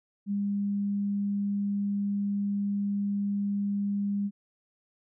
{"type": "tone", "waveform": "sine", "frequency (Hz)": 201.7, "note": "G3", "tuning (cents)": 50, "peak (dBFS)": -26, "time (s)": [0.26, 4.31], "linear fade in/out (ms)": 50, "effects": []}